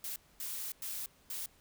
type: noise bursts at uneven times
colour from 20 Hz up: blue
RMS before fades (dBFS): -40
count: 4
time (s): 0.04-0.16 / 0.4-0.72 / 0.82-1.06 / 1.3-1.46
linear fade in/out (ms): 2
effects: pink hiss -65 dBFS RMS until 1.6 s